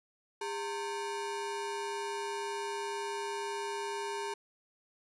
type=ring-modulated tone; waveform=40% pulse; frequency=658 Hz; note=E5; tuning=3 cents flat; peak=-31 dBFS; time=0.41-4.34 s; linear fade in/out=5 ms; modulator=253 Hz; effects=resampled to 24000 Hz + 12-bit